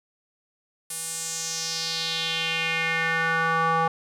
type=tone with band-pass filter sweep; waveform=square; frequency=163.9 Hz; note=E3; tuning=10 cents flat; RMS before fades=-26 dBFS; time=0.9-3.88 s; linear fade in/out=5 ms; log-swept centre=9900 to 980 Hz; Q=3.1; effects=none